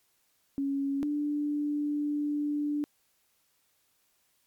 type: tone pair in turn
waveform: sine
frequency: 277.2 / 293.8 Hz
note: C#4 / D4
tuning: 0 / +1 cents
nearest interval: minor second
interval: 101 cents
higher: second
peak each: -27 dBFS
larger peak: neither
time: 0.58-1.03 / 1.03-2.84 s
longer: second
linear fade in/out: 0 ms
effects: white hiss -71 dBFS RMS until 4.46 s + MP3 96 kbps